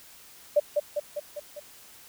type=tone with echo; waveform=sine; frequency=590 Hz; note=D5; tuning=8 cents sharp; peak=-16 dBFS; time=0.56-0.6 s; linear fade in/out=10 ms; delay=200 ms; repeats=5; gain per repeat=-4 dB; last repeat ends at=1.6 s; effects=white hiss -51 dBFS RMS until 2.08 s